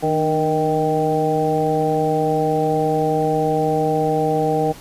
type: harmonic tone with a mistuned harmonic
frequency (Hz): 156.5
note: D#3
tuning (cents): +10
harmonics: 1 / 2 / 3 / 4 / 5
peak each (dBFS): -24 / -24 / -20 / -25 / -21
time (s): 0.02-4.73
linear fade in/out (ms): 20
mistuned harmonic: 2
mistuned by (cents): -54
effects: pink hiss -41 dBFS RMS until 4.8 s + resampled to 32000 Hz